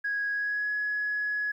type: tone with pitch glide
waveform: sine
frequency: 1655 to 1684.9 Hz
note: G#6 to G#6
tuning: -6 to +25 cents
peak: -26 dBFS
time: 0.04-1.52 s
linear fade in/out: 10 ms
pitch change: +31 cents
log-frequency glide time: 0.31-0.71 s
effects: tanh soft clip ceiling -22 dBFS + 11-bit